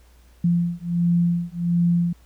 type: beating tone pair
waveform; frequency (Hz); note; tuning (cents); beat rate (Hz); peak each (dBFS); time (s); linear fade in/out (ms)
sine; 171.7 / 173.1; F3 / F3; -29 / -15; 1.4; -21; 0.44-2.13; 5
effects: added 60 Hz sine -50 dBFS peak until 2.25 s + pink hiss -59 dBFS RMS until 2.25 s